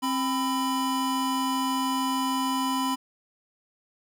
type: tone pair together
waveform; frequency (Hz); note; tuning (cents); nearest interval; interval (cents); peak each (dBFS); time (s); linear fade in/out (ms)
square; 264.9 / 1000; C4 / B5; +22 / +21; octave + major seventh; 2299; -28; 0.02-2.96; 20
effects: none